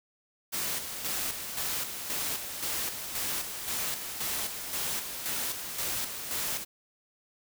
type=noise with tremolo; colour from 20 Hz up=white; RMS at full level=-32 dBFS; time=0.52-6.65 s; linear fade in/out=20 ms; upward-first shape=square; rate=1.9 Hz; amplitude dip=50%; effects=none